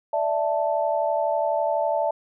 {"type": "chord", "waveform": "sine", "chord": "D suspended second", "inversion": "none", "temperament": "equal", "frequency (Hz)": [587.3, 659.3, 880], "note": ["D5", "E5", "A5"], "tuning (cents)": [0, 0, 0], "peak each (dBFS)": [-25, -24, -26], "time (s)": [0.13, 2.11], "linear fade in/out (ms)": 5, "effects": []}